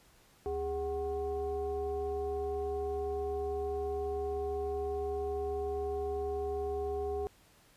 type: tone with frequency modulation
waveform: sine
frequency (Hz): 409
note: G#4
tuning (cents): -26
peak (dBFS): -32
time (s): 0.46-7.27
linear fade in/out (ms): 0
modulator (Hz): 336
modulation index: 0.78
effects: pink hiss -63 dBFS RMS until 7.76 s + resampled to 32000 Hz